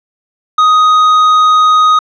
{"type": "tone with tanh clipping", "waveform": "sine", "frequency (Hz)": 1250, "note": "D#6", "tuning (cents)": 8, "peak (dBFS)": -6, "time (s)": [0.58, 1.99], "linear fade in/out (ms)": 5, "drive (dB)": 8, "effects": ["low-pass 6000 Hz 12 dB/octave"]}